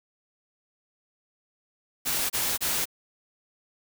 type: noise bursts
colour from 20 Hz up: white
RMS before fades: -27 dBFS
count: 3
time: 2.05-2.856 s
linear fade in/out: 20 ms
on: 250 ms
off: 28 ms
effects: none